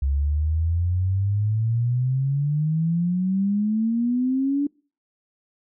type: exponential sweep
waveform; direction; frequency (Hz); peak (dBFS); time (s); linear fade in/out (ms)
sine; up; 67.4 to 290; -19; 0.02-4.67; 5
effects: noise-tail reverb RT60 0.4 s tail -26 dB re dry